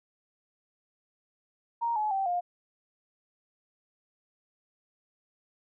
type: tone with pitch steps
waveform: sine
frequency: 934 / 851.5 / 776.4 / 707.8 Hz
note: A#5 / G#5 / G5 / F5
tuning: +3 / +43 / -17 / +23 cents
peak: -26 dBFS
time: 1.81-2.41 s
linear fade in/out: 20 ms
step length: 150 ms
effects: none